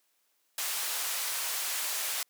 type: band-pass noise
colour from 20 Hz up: white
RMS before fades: -33 dBFS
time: 0.58-2.23 s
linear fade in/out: 2 ms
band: 680 to 16000 Hz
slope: 12 dB/octave
effects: white hiss -73 dBFS RMS until 2.29 s + high-pass 300 Hz 12 dB/octave